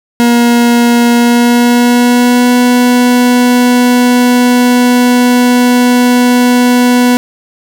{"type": "tone with pitch glide", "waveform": "40% pulse", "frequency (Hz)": [237.8, 246.2], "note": ["A#3", "B3"], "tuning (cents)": [35, -5], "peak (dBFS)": -4, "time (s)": [0.2, 7.17], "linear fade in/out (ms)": 0, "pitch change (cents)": 60, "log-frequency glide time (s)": [1.14, 2.55], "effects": []}